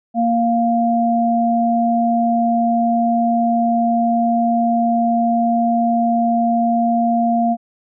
sine tone pair together, 233.1 / 698.5 Hz, A#3 / F5, 0 / 0 cents, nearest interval octave + perfect fifth, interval 1900 cents, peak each -16 dBFS, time 0.14-7.57 s, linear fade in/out 50 ms, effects none

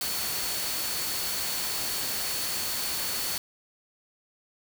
sine tone in noise, 4435 Hz, C#8, in tune, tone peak -36 dBFS, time 0.01-3.38 s, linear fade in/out 2 ms, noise white, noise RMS -31 dBFS, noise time 0.01-3.38 s, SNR -8 dB, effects none

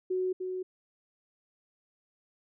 sine tone with echo, 370 Hz, F#4, in tune, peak -27 dBFS, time 0.1-0.33 s, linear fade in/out 10 ms, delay 300 ms, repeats 1, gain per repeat -5 dB, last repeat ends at 0.63 s, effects none

